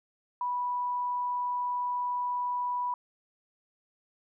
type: tone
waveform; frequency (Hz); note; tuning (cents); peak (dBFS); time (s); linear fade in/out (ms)
sine; 983; B5; -8; -28; 0.41-2.94; 2
effects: none